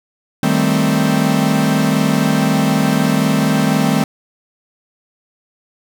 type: chord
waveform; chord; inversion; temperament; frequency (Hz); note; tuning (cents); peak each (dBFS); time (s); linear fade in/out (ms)
45% pulse; A half-diminished seventh; second; equal; 155.56 / 196 / 220 / 261.6; Eb3 / G3 / A3 / C4; 0 / 0 / 0 / 0; -18; 0.43-4.04; 2
effects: none